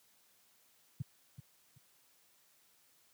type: tone with echo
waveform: sine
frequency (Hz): 130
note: C3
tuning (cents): -11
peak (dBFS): -32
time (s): 1-1.02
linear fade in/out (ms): 5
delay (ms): 380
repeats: 2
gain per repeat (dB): -11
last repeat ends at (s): 1.78
effects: white hiss -69 dBFS RMS until 3.13 s + high-pass 80 Hz 12 dB/octave

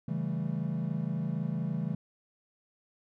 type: chord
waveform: triangle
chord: A dominant seventh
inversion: first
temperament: equal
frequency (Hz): 138.59 / 164.81 / 196 / 220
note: C#3 / E3 / G3 / A3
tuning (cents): 0 / 0 / 0 / 0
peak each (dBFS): -34 / -31 / -35 / -36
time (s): 0.08-1.95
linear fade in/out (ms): 5
effects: none

